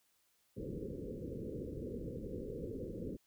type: low-pass noise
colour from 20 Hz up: white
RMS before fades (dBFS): -43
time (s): 0.56-3.17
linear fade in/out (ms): 20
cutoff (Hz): 520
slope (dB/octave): 96
effects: white hiss -75 dBFS RMS until 3.26 s